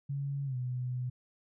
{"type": "tone with pitch glide", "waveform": "sine", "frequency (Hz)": [140, 125.45], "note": ["C#3", "B2"], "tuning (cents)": [18, 28], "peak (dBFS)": -32, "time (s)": [0.09, 1.1], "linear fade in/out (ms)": 10, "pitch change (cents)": -190, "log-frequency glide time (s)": [0.45, 0.56], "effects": []}